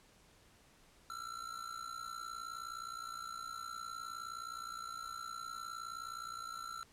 square tone with amplitude modulation, 1349 Hz, E6, 40 cents sharp, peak -40 dBFS, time 1.1-6.83 s, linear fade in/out 0 ms, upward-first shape sine, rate 59.4 Hz, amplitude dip 80%, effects pink hiss -65 dBFS RMS until 6.92 s + low-pass 11000 Hz 12 dB/octave

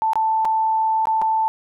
sine tone with dropouts, 883 Hz, A5, 6 cents sharp, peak -16 dBFS, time 0.02-1.48 s, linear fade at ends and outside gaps 0 ms, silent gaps 0.133-0.156 / 0.448-0.453 / 1.055-1.071 / 1.216-1.221 s, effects none

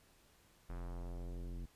square tone with low-pass filter sweep, 43.65 Hz, F1, in tune, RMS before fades -44 dBFS, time 0.69-1.66 s, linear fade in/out 10 ms, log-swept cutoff 1600 to 260 Hz, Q 1.2, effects pink hiss -68 dBFS RMS until 1.75 s + resampled to 32000 Hz

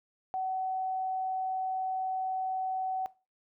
sine tone, 754 Hz, F#5, 32 cents sharp, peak -30 dBFS, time 0.34-3.06 s, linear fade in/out 0 ms, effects noise-tail reverb RT60 0.3 s tail -19 dB re dry

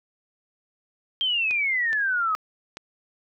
sine exponential sweep, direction down, 3197 to 1244.5 Hz, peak -21 dBFS, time 1.21-2.35 s, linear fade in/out 0 ms
click train, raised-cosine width 0.2 ms, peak -19 dBFS, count 4, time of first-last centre 1.51-2.771 s, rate 2.38 Hz
effects none

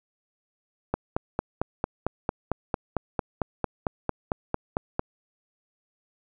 click train, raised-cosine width 1 ms, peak -10 dBFS, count 19, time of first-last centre 0.94-4.994 s, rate 4.44 Hz, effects none

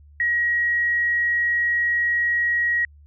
sine tone, 1900 Hz, A#6, 33 cents sharp, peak -18 dBFS, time 0.2-2.85 s, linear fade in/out 2 ms, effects added 73 Hz sine -46 dBFS peak until 3.06 s

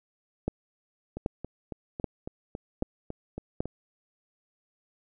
two click trains, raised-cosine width 2 ms, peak -14 / -22 dBFS, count 5 / 10, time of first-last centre 0.48-3.605 / 1.17-3.656 s, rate 1.28 / 3.62 Hz, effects none

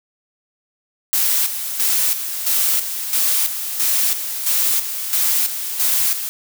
blue noise with tremolo, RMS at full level -17 dBFS, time 1.13-6.29 s, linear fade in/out 0 ms, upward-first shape square, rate 1.5 Hz, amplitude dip 60%, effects none

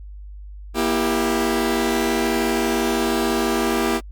sawtooth chord, E diminished, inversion second, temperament just, 237.3 / 329.6 / 395.6 Hz, Bb3 / E4 / G4, +31 / 0 / +16 cents, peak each -19 dBFS, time 0.74-4.01 s, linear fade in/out 50 ms, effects added 50 Hz sine -34 dBFS peak until 4.11 s + Opus 48 kbps

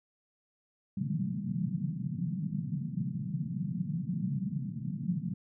white band-pass noise, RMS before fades -34 dBFS, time 0.97-5.34 s, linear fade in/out 5 ms, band 130 to 200 Hz, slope 48 dB/octave, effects none

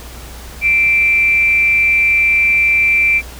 sine tone with frequency modulation, 2349 Hz, D7, in tune, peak -9 dBFS, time 0.61-3.22 s, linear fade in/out 50 ms, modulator 258 Hz, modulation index 0.25, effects added 60 Hz sine -32 dBFS peak until 3.39 s + pink hiss -35 dBFS RMS until 3.39 s

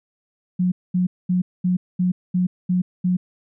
sine tone bursts, 181.1 Hz, F#3, 37 cents flat, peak -16 dBFS, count 8, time 0.59-3.17 s, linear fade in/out 10 ms, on 130 ms, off 220 ms, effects none

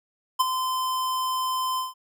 square tone with ADSR envelope, 1030 Hz, C6, 28 cents flat, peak -16 dBFS, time 0.39-1.94 s, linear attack 16 ms, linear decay 22 ms, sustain -9 dB, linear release 160 ms, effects none

